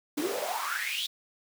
pink noise with high-pass filter sweep, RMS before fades -32 dBFS, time 0.17-1.07 s, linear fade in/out 10 ms, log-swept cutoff 280 to 3800 Hz, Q 8, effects none

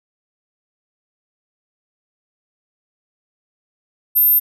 sine tone, 13240 Hz, G#9, 6 cents flat, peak -10 dBFS, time 4.15-4.4 s, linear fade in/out 20 ms, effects none

